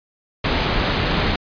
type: low-pass noise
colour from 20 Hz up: pink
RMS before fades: -20 dBFS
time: 0.44-1.36 s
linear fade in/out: 5 ms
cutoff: 4500 Hz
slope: 48 dB/octave
effects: resampled to 11025 Hz